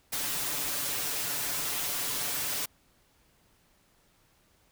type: noise with comb filter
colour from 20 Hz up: white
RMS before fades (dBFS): -32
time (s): 0.12-2.66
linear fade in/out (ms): 10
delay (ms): 6.9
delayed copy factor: +0.7
effects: pink hiss -66 dBFS RMS until 4.71 s